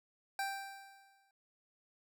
25% pulse tone with exponential decay, 785 Hz, G5, 2 cents sharp, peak -30 dBFS, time 0.39-1.31 s, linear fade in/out 2 ms, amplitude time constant 200 ms, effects none

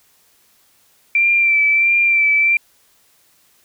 sine tone with vibrato, 2349 Hz, D7, in tune, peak -11 dBFS, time 1.15-2.57 s, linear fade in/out 2 ms, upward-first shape sine, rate 1.5 Hz, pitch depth 31 cents each way, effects white hiss -56 dBFS RMS until 3.64 s

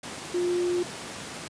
sine tone in noise, 353.7 Hz, F4, 22 cents sharp, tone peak -23 dBFS, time 0.34-0.83 s, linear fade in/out 5 ms, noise pink, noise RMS -37 dBFS, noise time 0.03-1.48 s, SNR +11 dB, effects high-pass 150 Hz 12 dB/octave + resampled to 22050 Hz

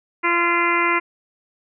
harmonic tone, 343.9 Hz, F4, 27 cents flat, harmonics 1 / 2 / 3 / 4 / 5 / 6 / 7 / 8, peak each -24 / -33 / -21 / -24 / -29 / -21 / -26 / -32 dBFS, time 0.23-1 s, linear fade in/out 20 ms, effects none

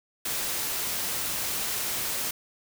white noise, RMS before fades -30 dBFS, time 0.25-2.31 s, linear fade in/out 5 ms, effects none

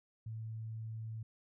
sine tone, 111.2 Hz, A2, 19 cents sharp, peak -40 dBFS, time 0.26-1.23 s, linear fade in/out 5 ms, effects none

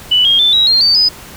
sine tone with pitch steps, 2972 / 3241 / 3534 / 3854 / 4203 / 4583 / 4998 Hz, F#7 / G#7 / A7 / B7 / C8 / D8 / D#8, +7 / -43 / +7 / -43 / +7 / -43 / +7 cents, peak -7 dBFS, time 0.11-1.09 s, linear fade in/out 10 ms, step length 140 ms, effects pink hiss -34 dBFS RMS until 1.36 s

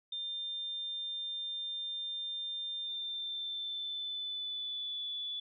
sine tone with pitch glide, 3600 to 3453 Hz, A7 to A7, +39 to -33 cents, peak -36 dBFS, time 0.12-5.4 s, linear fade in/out 5 ms, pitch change -72 cents, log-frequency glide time 2.83-5.04 s, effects none

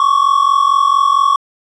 triangle tone pair together, 1095.6 / 1140 Hz, C#6 / C#6, -21 / +48 cents, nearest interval minor second, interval 69 cents, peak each -10 dBFS, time 0-1.36 s, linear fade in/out 2 ms, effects resampled to 22050 Hz

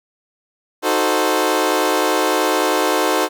20% pulse chord, D# diminished seventh, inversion none, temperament equal, 311.1 / 370 / 440 / 523.3 Hz, D#4 / F#4 / A4 / C5, 0 / 0 / 0 / 0 cents, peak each -16 dBFS, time 0.82-3.29 s, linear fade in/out 50 ms, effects none

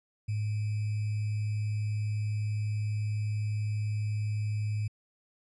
sine tone with sample-and-hold, 105.9 Hz, G#2, 34 cents sharp, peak -28 dBFS, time 0.28-4.88 s, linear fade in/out 10 ms, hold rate 2450 Hz, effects resampled to 24000 Hz

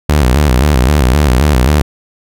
sawtooth tone with vibrato, 68.1 Hz, C#2, 30 cents flat, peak -3 dBFS, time 0.09-1.82 s, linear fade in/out 5 ms, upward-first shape square, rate 3.8 Hz, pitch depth 160 cents each way, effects none

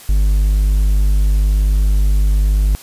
triangle tone, 50.5 Hz, G#1, 48 cents flat, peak -8 dBFS, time 0.09-2.75 s, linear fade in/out 0 ms, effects white hiss -38 dBFS RMS until 2.82 s + resampled to 32000 Hz

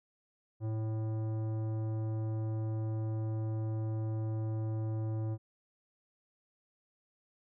triangle tone with tanh clipping, 110 Hz, A2, in tune, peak -34 dBFS, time 0.6-5.38 s, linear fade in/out 50 ms, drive 18 dB, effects none

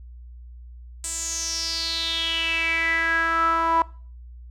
sawtooth tone with band-pass filter sweep, 329.6 Hz, E4, in tune, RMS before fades -24 dBFS, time 1.04-3.82 s, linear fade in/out 2 ms, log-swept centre 8100 to 1000 Hz, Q 6.9, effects noise-tail reverb RT60 0.4 s tail -21 dB re dry + added 60 Hz sine -39 dBFS peak until 4.5 s

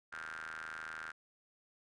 sawtooth ring-modulated tone, 79.8 Hz, D#2, 44 cents sharp, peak -36 dBFS, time 0.12-1.12 s, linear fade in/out 10 ms, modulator 1490 Hz, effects resampled to 22050 Hz

